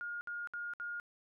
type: tone bursts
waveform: sine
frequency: 1423 Hz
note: F6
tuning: 32 cents sharp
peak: -38 dBFS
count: 4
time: 0.01-0.999 s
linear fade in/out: 0 ms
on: 200 ms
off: 63 ms
effects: none